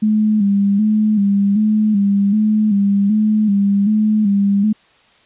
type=tone with vibrato; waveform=sine; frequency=206.9 Hz; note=G#3; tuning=6 cents flat; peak=-11 dBFS; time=0.02-4.73 s; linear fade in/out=10 ms; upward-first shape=square; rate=1.3 Hz; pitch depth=60 cents each way; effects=white hiss -52 dBFS RMS until 5.25 s + resampled to 8000 Hz